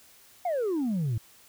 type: exponential sweep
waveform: sine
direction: down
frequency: 746 to 103.8 Hz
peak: -23 dBFS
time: 0.45-1.18 s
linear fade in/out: 5 ms
effects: tanh soft clip ceiling -24 dBFS + white hiss -56 dBFS RMS until 1.48 s